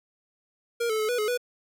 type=tone with pitch steps; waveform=square; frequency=470.4 / 435.9 / 431.1 / 488.7 / 424.9 / 490.2 Hz; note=A#4 / A4 / A4 / B4 / G#4 / B4; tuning=+16 / -16 / -35 / -18 / +40 / -13 cents; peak=-25 dBFS; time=0.8-1.376 s; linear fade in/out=10 ms; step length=96 ms; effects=none